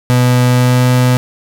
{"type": "tone with pitch glide", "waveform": "35% pulse", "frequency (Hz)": [124.3, 125.53], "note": ["B2", "B2"], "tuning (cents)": [12, 29], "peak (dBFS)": -6, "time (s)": [0.1, 1.17], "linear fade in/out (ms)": 0, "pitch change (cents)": 17, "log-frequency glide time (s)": [0.5, 0.87], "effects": []}